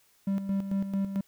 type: tone with tremolo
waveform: triangle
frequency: 196 Hz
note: G3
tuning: in tune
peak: -23 dBFS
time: 0.27-1.21 s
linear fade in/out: 5 ms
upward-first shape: square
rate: 4.5 Hz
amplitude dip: 60%
effects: white hiss -65 dBFS RMS until 1.27 s